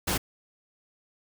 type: noise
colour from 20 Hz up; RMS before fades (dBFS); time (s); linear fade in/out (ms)
pink; -27; 0.07-0.18; 10
effects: none